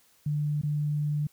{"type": "tone with dropouts", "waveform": "sine", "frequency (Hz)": 148.4, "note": "D3", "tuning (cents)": 18, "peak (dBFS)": -25, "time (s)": [0.26, 1.27], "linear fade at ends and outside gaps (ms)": 5, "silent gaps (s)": [0.615, 0.633], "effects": ["white hiss -63 dBFS RMS until 1.32 s"]}